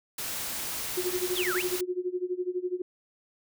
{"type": "noise", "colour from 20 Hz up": "white", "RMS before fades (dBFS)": -34, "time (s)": [0.18, 1.81], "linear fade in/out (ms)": 5}
{"type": "tone with tremolo", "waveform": "sine", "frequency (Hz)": 362.3, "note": "F#4", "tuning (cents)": -36, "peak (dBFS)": -25, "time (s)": [0.97, 2.82], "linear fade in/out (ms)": 5, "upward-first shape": "sine", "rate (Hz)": 12, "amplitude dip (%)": 90}
{"type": "exponential two-way sweep", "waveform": "sine", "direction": "down then up", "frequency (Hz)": [3938, 1238, 3422], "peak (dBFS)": -29, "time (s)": [1.35, 1.63], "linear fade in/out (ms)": 20, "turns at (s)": 1.54}
{"effects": []}